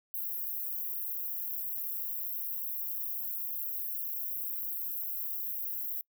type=high-pass noise; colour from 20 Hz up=white; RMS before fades=-36 dBFS; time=0.14-6.01 s; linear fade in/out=0 ms; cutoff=12000 Hz; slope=96 dB/octave; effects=noise-tail reverb RT60 0.1 s tail -26 dB re dry